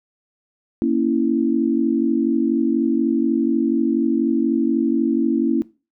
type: chord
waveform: sine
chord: A# diminished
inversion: none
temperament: equal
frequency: 233.1 / 277.2 / 329.6 Hz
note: A#3 / C#4 / E4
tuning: 0 / 0 / 0 cents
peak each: -20 dBFS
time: 0.82-5.62 s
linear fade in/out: 0 ms
effects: noise-tail reverb RT60 0.3 s tail -19 dB re dry